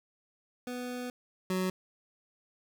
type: tone pair in turn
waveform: 25% pulse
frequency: 247.8 / 185.64 Hz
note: B3 / F#3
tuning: +6 / +6 cents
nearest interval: perfect fourth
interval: 500 cents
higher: first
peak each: -32 / -25 dBFS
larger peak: second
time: 0.67-1.1 / 1.5-1.7 s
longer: first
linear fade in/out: 2 ms
effects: none